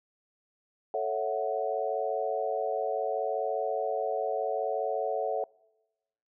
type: chord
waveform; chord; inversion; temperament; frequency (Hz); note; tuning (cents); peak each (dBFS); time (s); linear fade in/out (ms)
sine; F# minor seventh; first; equal; 440 / 554.4 / 659.3 / 740; A4 / C#5 / E5 / F#5; 0 / 0 / 0 / 0; -33; 0.94-5.44; 2
effects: noise-tail reverb RT60 1.0 s tail -25 dB re dry